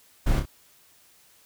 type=noise with echo; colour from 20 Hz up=brown; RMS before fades=-22 dBFS; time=0.26-0.4 s; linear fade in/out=10 ms; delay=29 ms; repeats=2; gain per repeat=-6 dB; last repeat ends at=0.458 s; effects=white hiss -58 dBFS RMS until 1.45 s